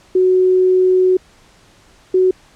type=tone pair in turn; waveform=sine; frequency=370 / 371.3 Hz; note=F#4 / F#4; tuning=0 / +6 cents; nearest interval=unison; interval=6 cents; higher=second; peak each=-9 dBFS; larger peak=neither; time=0.15-1.17 / 2.14-2.31 s; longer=first; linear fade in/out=5 ms; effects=pink hiss -49 dBFS RMS until 2.55 s + low-pass 8000 Hz 12 dB/octave